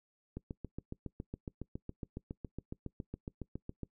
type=click train; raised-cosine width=3 ms; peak=-27 dBFS; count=26; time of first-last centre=0.37-3.833 s; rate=7.22 Hz; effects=noise-tail reverb RT60 0.1 s tail -22 dB re dry